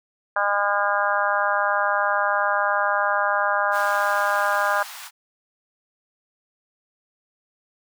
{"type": "harmonic tone", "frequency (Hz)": 203, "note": "G#3", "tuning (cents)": -39, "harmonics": [3, 4, 5, 6, 7, 8], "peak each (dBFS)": [-26, -26, -26, -26, -26, -26], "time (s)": [0.36, 4.83], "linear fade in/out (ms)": 5}
{"type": "high-pass noise", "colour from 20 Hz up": "pink", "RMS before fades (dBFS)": -38, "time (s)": [3.71, 5.11], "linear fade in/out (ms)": 50, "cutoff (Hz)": 790, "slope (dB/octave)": 48}
{"effects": []}